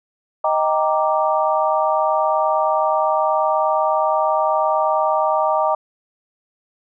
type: chord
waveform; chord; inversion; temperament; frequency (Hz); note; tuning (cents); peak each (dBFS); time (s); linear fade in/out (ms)
sine; Eb major seventh; none; equal with one note detuned; 624.8 / 784 / 932.3 / 1174.7; Eb5 / G5 / Bb5 / D6; +7 / 0 / 0 / 0; -19 / -21 / -21 / -22; 0.44-5.75; 5
effects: none